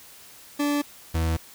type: tone pair in turn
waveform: 40% pulse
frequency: 290 / 81.61 Hz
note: D4 / E2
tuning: -22 / -17 cents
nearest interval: octave + minor seventh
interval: 2195 cents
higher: first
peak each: -21 dBFS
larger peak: neither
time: 0.59-0.82 / 1.14-1.37 s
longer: neither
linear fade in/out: 10 ms
effects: white hiss -48 dBFS RMS until 1.54 s